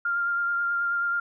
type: tone with vibrato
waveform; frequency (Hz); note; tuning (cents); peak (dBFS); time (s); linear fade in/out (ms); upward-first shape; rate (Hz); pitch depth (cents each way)
sine; 1396.9; F6; 0; -23; 0.05-1.2; 5; sine; 9.3; 15
effects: none